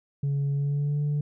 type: tone with pitch glide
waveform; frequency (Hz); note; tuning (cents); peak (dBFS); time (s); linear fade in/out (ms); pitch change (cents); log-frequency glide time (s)
sine; 140.7 to 146.84; C#3 to D3; +26 to 0; -21; 0.23-1.21; 5; +74; 0.53-1
effects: tanh soft clip ceiling -22 dBFS